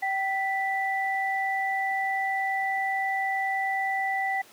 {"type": "tone pair together", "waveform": "sine", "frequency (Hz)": [773.9, 1975.5], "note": ["G5", "B6"], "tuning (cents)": [-22, 0], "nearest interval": "octave + major third", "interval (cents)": 1622, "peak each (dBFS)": [-27, -28], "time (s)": [0.02, 4.42], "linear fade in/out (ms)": 10, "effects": ["pink hiss -52 dBFS RMS until 4.52 s", "high-pass 300 Hz 12 dB/octave"]}